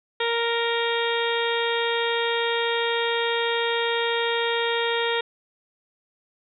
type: harmonic tone with a mistuned harmonic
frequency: 466.2 Hz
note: A#4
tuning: in tune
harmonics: 1 / 2 / 3 / 4 / 5 / 6 / 7 / 8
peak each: -25 / -29 / -32 / -30 / -33 / -36 / -32 / -32 dBFS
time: 0.2-5.21 s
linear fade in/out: 5 ms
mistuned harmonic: 8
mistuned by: -17 cents
effects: none